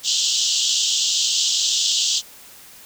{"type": "band-pass noise", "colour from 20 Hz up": "pink", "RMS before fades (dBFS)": -20, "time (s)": [0.03, 2.22], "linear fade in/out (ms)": 50, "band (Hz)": [2900, 7700], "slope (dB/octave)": 96, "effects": ["white hiss -44 dBFS RMS until 2.85 s"]}